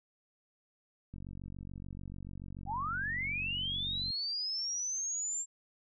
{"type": "click train", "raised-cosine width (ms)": 5, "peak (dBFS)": -33, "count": 140, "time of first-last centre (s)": [1.14, 4.104], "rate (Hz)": 46.9}
{"type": "linear sweep", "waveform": "sine", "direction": "up", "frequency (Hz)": [740, 7459], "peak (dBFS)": -33, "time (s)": [2.66, 5.46], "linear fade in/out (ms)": 50}
{"effects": []}